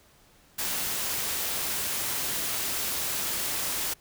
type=noise; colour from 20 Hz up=white; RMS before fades=-30 dBFS; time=0.58-3.94 s; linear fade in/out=10 ms; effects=pink hiss -59 dBFS RMS until 4 s